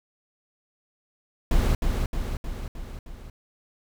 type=noise with echo; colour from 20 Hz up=brown; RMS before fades=-20 dBFS; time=1.51-1.75 s; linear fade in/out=2 ms; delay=310 ms; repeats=5; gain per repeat=-4 dB; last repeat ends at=3.3 s; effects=none